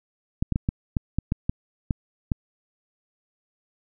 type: clicks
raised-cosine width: 5 ms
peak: -10 dBFS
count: 10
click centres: 0.425 / 0.523 / 0.559 / 0.689 / 0.968 / 1.186 / 1.321 / 1.495 / 1.908 / 2.318 s
effects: none